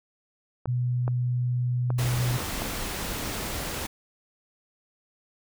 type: clicks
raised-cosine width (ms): 1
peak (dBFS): -18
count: 5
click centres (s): 0.657 / 1.079 / 1.904 / 2.404 / 2.62
type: tone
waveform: sine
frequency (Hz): 123.47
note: B2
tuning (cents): 0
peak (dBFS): -23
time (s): 0.67-2.38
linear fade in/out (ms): 20
type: noise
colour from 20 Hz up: pink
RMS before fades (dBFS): -32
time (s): 1.98-3.87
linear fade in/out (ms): 10
effects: none